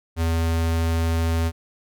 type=tone; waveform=square; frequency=82.41 Hz; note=E2; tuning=in tune; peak=-20 dBFS; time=0.16-1.52 s; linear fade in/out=50 ms; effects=none